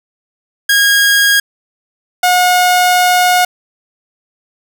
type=tone pair in turn; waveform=sawtooth; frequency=1635 / 722.7 Hz; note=G#6 / F#5; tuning=-28 / -41 cents; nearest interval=octave + major second; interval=1413 cents; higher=first; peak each=-4 dBFS; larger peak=neither; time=0.69-1.4 / 2.23-3.45 s; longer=second; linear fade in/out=5 ms; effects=none